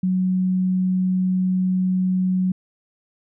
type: tone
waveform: sine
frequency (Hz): 185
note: F#3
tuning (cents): 0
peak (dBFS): -17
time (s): 0.03-2.52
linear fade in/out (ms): 5
effects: none